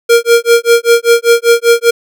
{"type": "tone with tremolo", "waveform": "square", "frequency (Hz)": 468.4, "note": "A#4", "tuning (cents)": 8, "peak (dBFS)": -3, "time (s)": [0.09, 1.91], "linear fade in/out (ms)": 10, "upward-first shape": "sine", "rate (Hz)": 5.1, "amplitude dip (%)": 100, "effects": []}